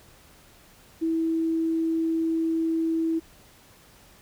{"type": "tone", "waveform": "sine", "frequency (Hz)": 325.9, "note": "E4", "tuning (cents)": -20, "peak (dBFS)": -22, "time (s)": [1.01, 3.2], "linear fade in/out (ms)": 20, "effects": ["pink hiss -54 dBFS RMS until 4.21 s"]}